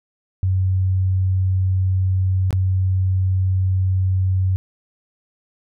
sine tone with dropouts, 93.8 Hz, F#2, 24 cents sharp, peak -15 dBFS, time 0.43-4.56 s, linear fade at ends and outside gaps 0 ms, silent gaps 2.507-2.528 s, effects none

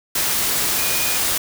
sine tone in noise, 2453 Hz, D#7, 25 cents flat, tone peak -28 dBFS, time 0.78-1.17 s, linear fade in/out 5 ms, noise white, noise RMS -20 dBFS, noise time 0.15-1.38 s, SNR -11 dB, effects none

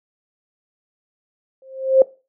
sine tone with exponential growth, 529 Hz, C5, 19 cents sharp, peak -5 dBFS, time 1.62-2.02 s, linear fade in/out 2 ms, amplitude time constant 85 ms, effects noise-tail reverb RT60 0.3 s tail -20 dB re dry

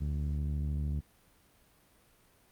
sawtooth tone with low-pass filter, 73.42 Hz, D2, in tune, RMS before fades -33 dBFS, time 0-1.01 s, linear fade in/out 20 ms, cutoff 170 Hz, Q 1.1, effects pink hiss -65 dBFS RMS until 2.51 s + Opus 48 kbps

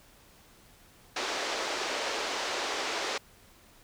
pink band-pass noise, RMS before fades -33 dBFS, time 1.16-3.18 s, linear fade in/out 5 ms, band 370 to 6300 Hz, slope 24 dB/octave, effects pink hiss -58 dBFS RMS until 3.83 s

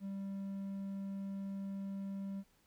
triangle tone, 196 Hz, G3, in tune, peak -37 dBFS, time 0-2.44 s, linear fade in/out 50 ms, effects pink hiss -72 dBFS RMS until 2.66 s

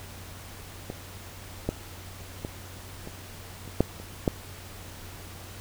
clicks, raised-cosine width 2 ms, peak -19 / -12 / -19 / -25 / -30 / -6 / -28 / -8 dBFS, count 8, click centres 0.901 / 1.69 / 2.449 / 3.074 / 3.677 / 3.806 / 4 / 4.278 s, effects added 92 Hz sine -45 dBFS peak until 5.6 s + pink hiss -45 dBFS RMS until 5.6 s

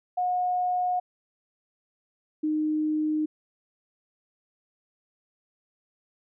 sine tone pair in turn, 724 / 307.4 Hz, F#5 / D#4, -38 / -21 cents, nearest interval octave + minor third, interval 1483 cents, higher first, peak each -23 dBFS, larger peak neither, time 0.17-1 / 2.43-3.26 s, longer neither, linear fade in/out 10 ms, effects none

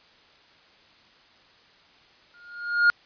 triangle tone with exponential growth, 1422 Hz, F6, 31 cents sharp, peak -11 dBFS, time 2.34-2.9 s, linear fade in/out 0 ms, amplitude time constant 120 ms, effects white hiss -56 dBFS RMS until 3.05 s + resampled to 11025 Hz

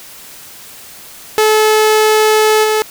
sawtooth tone with level steps, 431.7 Hz, A4, 33 cents flat, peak -4 / -7 dBFS, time 1.38-2.82 s, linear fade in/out 0 ms, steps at 2.63 s, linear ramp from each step 20 ms, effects white hiss -35 dBFS RMS until 2.9 s

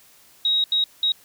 sine tone bursts at uneven times, 3800 Hz, A#7, 33 cents sharp, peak -17 dBFS, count 3, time 0.45-0.64 / 0.72-0.84 / 1.03-1.12 s, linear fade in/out 2 ms, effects white hiss -53 dBFS RMS until 1.24 s

